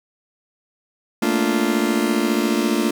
40% pulse chord, Bb major seventh, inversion third, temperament just, 218.5 / 233.1 / 291.4 / 349.6 Hz, A3 / Bb3 / D4 / F4, -12 / 0 / -13 / +2 cents, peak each -22 dBFS, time 1.22-2.91 s, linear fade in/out 5 ms, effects none

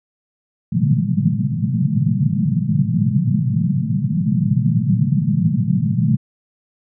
pink band-pass noise, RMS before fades -17 dBFS, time 0.72-6.17 s, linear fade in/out 10 ms, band 110 to 220 Hz, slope 96 dB/octave, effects none

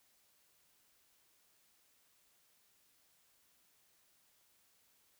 silence, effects white hiss -72 dBFS RMS until 5.19 s

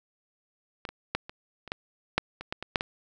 clicks, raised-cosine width 0.3 ms, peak -18 / -23 / -10 / -24 / -26 / -14 / -6 / -22 / -15 / -19 / -7 / -14 dBFS, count 12, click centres 0.852 / 0.89 / 1.15 / 1.295 / 1.677 / 1.719 / 2.18 / 2.41 / 2.525 / 2.626 / 2.758 / 2.809 s, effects none

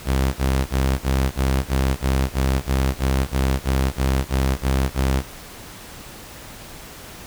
sawtooth tone bursts, 66.4 Hz, C2, 26 cents sharp, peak -13 dBFS, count 16, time 0.05-5.23 s, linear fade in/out 50 ms, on 290 ms, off 36 ms, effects pink hiss -39 dBFS RMS until 7.26 s

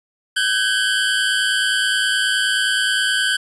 25% pulse tone pair together, 1524.5 / 1634 Hz, G6 / G#6, -49 / -29 cents, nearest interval minor second, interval 120 cents, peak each -14 / -18 dBFS, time 0.36-3.37 s, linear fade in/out 10 ms, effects resampled to 24000 Hz + 8-bit

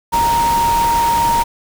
sine tone in noise, 932.3 Hz, A#5, in tune, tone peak -12 dBFS, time 0.12-1.44 s, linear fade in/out 20 ms, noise pink, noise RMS -23 dBFS, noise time 0.12-1.44 s, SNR +8 dB, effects none

